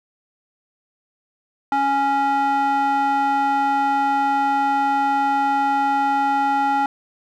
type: tone with band-pass filter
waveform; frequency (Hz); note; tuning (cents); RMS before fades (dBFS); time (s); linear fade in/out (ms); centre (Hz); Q
square; 277.2; C#4; 0; -19; 1.72-6.86; 2; 1000; 6.7
effects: none